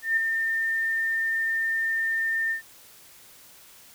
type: tone with ADSR envelope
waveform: sine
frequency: 1807 Hz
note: A6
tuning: 46 cents sharp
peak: -18 dBFS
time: 0.02-2.62 s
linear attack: 150 ms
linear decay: 5 ms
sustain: -5 dB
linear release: 110 ms
effects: white hiss -51 dBFS RMS until 3.94 s